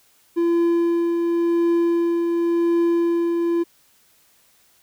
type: tone with tremolo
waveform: triangle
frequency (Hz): 339.9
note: F4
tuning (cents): -47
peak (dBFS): -13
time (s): 0.36-3.64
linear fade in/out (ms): 20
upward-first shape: triangle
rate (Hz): 0.92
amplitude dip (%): 35
effects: white hiss -58 dBFS RMS until 4.82 s